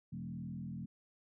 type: tone with frequency modulation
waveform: sine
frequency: 177.9 Hz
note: F3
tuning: 32 cents sharp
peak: -40 dBFS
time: 0.12-0.86 s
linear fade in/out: 10 ms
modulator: 41 Hz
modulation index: 1.4
effects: none